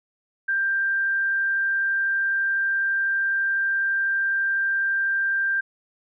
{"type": "tone", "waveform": "sine", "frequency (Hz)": 1583, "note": "G6", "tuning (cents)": 17, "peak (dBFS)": -20, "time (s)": [0.48, 5.61], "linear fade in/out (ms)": 10, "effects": []}